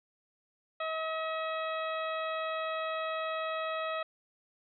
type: harmonic tone with a mistuned harmonic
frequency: 639 Hz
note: D#5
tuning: 46 cents sharp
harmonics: 1 / 2 / 3 / 4 / 5 / 6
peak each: -35 / -36 / -43 / -43 / -48 / -48 dBFS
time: 0.8-4.03 s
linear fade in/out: 5 ms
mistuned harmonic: 5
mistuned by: +47 cents
effects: none